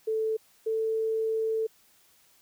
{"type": "tone pair in turn", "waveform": "sine", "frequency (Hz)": [440, 443.6], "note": ["A4", "A4"], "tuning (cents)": [0, 14], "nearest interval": "unison", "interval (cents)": 14, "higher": "second", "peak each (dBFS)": -25, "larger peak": "neither", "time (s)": [[0.07, 0.37], [0.66, 1.67]], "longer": "second", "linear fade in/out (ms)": 10, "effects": ["white hiss -62 dBFS RMS until 2.41 s"]}